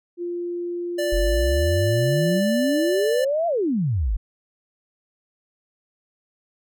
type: tone with pitch glide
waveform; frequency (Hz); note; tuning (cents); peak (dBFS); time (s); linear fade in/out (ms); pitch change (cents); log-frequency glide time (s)
sine; 348.6 to 350.6; F4 to F4; -3 to +7; -25; 0.17-2.42; 50; +10; 1.2-2.06
type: tone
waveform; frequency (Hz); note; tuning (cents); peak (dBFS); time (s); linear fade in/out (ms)
square; 587.3; D5; 0; -23; 0.98-3.25; 10
type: exponential two-way sweep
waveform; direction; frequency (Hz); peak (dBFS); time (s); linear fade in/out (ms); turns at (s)
sine; up then down; 42.49 to 698.5 to 42.49; -19; 1.12-4.17; 10; 3.47
effects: none

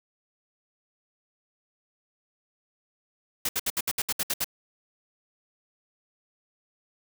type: noise bursts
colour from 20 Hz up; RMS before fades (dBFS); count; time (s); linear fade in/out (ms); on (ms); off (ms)
white; -27; 10; 3.45-4.444; 5; 40; 66
effects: none

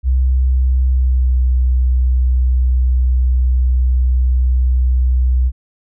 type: tone with pitch glide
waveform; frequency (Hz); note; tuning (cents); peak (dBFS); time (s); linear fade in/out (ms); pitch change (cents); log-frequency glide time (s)
sine; 64.2 to 62.88; C2 to B1; -32 to +32; -10; 0.03-5.52; 50; -36; 0.86-1.39
effects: none

